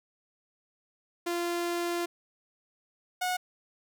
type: tone pair in turn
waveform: sawtooth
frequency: 345.6 / 729.6 Hz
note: F4 / F#5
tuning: -18 / -24 cents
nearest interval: octave + minor second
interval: 1294 cents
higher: second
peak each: -25 / -24 dBFS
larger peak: second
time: 1.26-2.06 / 3.21-3.37 s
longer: first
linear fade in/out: 10 ms
effects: none